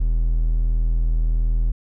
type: tone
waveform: triangle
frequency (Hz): 40.69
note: E1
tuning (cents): -22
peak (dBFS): -14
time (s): 0-1.72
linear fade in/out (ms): 10
effects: none